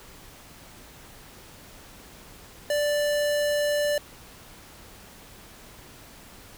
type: tone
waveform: square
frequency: 587.3 Hz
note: D5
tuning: in tune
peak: -23 dBFS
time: 2.7-3.98 s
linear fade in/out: 2 ms
effects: pink hiss -48 dBFS RMS until 6.57 s